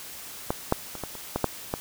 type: clicks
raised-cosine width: 1 ms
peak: -10 / -6 / -23 / -17 / -26 / -11 / -7 / -12 dBFS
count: 8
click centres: 0.505 / 0.724 / 0.953 / 1.037 / 1.153 / 1.36 / 1.443 / 1.739 s
effects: white hiss -41 dBFS RMS until 1.8 s